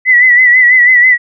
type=tone with vibrato; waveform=sine; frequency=1982 Hz; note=B6; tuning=6 cents sharp; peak=-3 dBFS; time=0.05-1.18 s; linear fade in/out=50 ms; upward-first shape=sine; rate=6.1 Hz; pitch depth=57 cents each way; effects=none